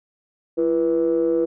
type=ring-modulated tone; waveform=triangle; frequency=75.6 Hz; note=D#2; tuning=49 cents flat; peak=-11 dBFS; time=0.57-1.46 s; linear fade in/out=20 ms; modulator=413 Hz; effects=tanh soft clip ceiling -10 dBFS